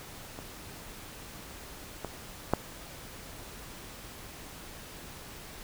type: clicks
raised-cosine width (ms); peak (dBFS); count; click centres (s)
1; -28 / -20 / -9; 3; 0.389 / 2.047 / 2.536
effects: pink hiss -46 dBFS RMS until 5.63 s